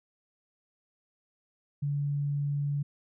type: tone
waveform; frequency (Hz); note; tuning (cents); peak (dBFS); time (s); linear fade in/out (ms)
sine; 143.5; D3; -40; -27; 1.82-2.83; 10
effects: none